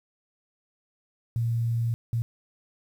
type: tone bursts at uneven times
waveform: sine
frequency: 116.3 Hz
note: A#2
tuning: 4 cents flat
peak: -23 dBFS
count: 2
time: 1.36-1.94 / 2.13-2.22 s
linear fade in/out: 0 ms
effects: 9-bit